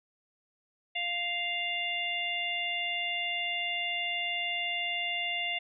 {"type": "harmonic tone", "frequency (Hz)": 698.5, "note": "F5", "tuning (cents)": 0, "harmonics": [1, 3, 4, 5], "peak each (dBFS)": [-39, -34, -33, -39], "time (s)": [0.95, 5.59], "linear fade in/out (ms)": 10, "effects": []}